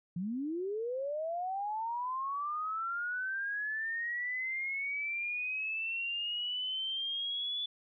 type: linear sweep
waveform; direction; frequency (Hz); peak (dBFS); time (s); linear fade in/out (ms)
sine; up; 164.81 to 3466; -33; 0.16-7.66; 5
effects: none